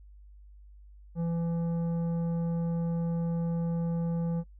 sine tone with tanh clipping, 168.1 Hz, E3, 34 cents sharp, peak -29 dBFS, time 1.15-4.44 s, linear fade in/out 50 ms, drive 10 dB, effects noise-tail reverb RT60 0.1 s tail -24 dB re dry + added 50 Hz sine -49 dBFS peak until 4.59 s

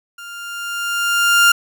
30% pulse tone with level ramp, 1400 Hz, F6, 4 cents sharp, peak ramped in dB -30 to -5 dBFS, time 0.18-1.52 s, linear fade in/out 5 ms, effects none

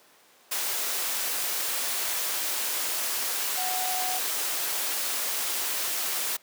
sine tone in noise, 740 Hz, F#5, in tune, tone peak -31 dBFS, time 3.57-4.19 s, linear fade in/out 10 ms, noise white, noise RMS -29 dBFS, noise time 0.51-6.37 s, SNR -5 dB, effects pink hiss -57 dBFS RMS until 6.42 s + high-pass 400 Hz 12 dB/octave

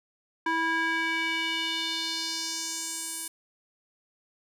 square tone with band-pass filter sweep, 326.9 Hz, E4, 14 cents flat, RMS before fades -30 dBFS, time 0.46-3.28 s, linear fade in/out 5 ms, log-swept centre 1300 to 10000 Hz, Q 2.4, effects none

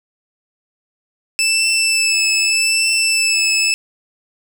20% pulse tone with vibrato, 2637 Hz, E7, in tune, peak -8 dBFS, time 1.39-3.74 s, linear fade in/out 0 ms, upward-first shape triangle, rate 0.82 Hz, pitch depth 24 cents each way, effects none

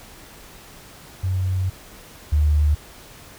sine tone pair in turn, 93.3 / 74.76 Hz, F#2 / D2, +15 / +31 cents, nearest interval major third, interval 384 cents, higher first, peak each -19 / -14 dBFS, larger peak second, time 1.23-1.7 / 2.32-2.75 s, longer first, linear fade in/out 10 ms, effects pink hiss -44 dBFS RMS until 3.38 s

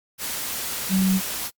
sine tone in noise, 189.4 Hz, F#3, 41 cents sharp, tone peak -17 dBFS, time 0.89-1.21 s, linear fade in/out 50 ms, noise white, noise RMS -29 dBFS, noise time 0.18-1.51 s, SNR +9 dB, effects noise-tail reverb RT60 0.1 s tail -26 dB re dry + Opus 48 kbps

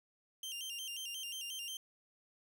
sawtooth tone with vibrato, 2960 Hz, F#7, in tune, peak -38 dBFS, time 0.43-1.77 s, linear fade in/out 2 ms, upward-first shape square, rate 5.6 Hz, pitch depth 97 cents each way, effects none

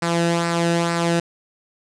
sawtooth tone with flanger, 169.5 Hz, E3, 49 cents sharp, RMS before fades -20 dBFS, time 0.02-1.2 s, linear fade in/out 5 ms, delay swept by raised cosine 0.3 to 0.93 ms, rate 2.2 Hz, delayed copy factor -0.55, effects resampled to 22050 Hz + 8-bit

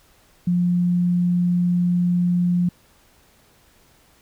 sine tone, 176.6 Hz, F3, 20 cents sharp, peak -16 dBFS, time 0.47-2.69 s, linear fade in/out 5 ms, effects pink hiss -56 dBFS RMS until 4.21 s

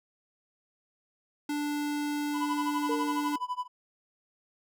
square tone, 293.5 Hz, D4, 1 cent flat, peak -30 dBFS, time 1.49-3.36 s, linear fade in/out 5 ms
triangle tone with tremolo, 995 Hz, B5, 13 cents sharp, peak -26 dBFS, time 2.33-3.68 s, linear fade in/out 50 ms, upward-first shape sine, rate 12 Hz, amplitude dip 95%
sine tone with exponential decay, 460 Hz, A#4, 23 cents flat, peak -28 dBFS, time 2.89-3.45 s, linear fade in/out 5 ms, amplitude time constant 120 ms
effects none

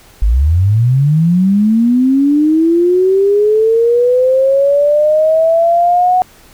sine linear sweep, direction up, 47.52 to 740 Hz, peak -7 dBFS, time 0.22-6.22 s, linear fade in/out 0 ms, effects pink hiss -43 dBFS RMS until 6.53 s

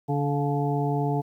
harmonic tone with a mistuned harmonic, 143.9 Hz, D3, 35 cents flat, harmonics 1 / 2 / 3 / 5 / 6, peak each -25 / -30 / -30 / -31 / -33 dBFS, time 0.08-1.22 s, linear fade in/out 20 ms, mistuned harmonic 5, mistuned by -32 cents, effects 10-bit

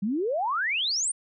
sine exponential sweep, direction up, 186.7 to 9400 Hz, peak -24 dBFS, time 0.02-1.12 s, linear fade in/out 10 ms, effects none

